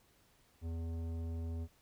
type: tone with tanh clipping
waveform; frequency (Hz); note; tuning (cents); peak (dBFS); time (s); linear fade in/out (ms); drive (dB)
sine; 82.7; E2; +6; -39; 0.61-1.68; 50; 14
effects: pink hiss -69 dBFS RMS until 1.81 s